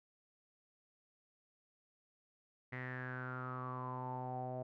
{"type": "tone with low-pass filter sweep", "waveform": "sawtooth", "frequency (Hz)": 127.1, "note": "C3", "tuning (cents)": -50, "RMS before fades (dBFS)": -43, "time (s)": [2.72, 4.63], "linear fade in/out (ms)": 10, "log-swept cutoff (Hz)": [2000, 660], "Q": 9.2, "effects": []}